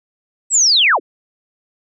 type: linear sweep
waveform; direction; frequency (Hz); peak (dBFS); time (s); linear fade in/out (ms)
sine; down; 8030 to 220; -9; 0.5-1; 50
effects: none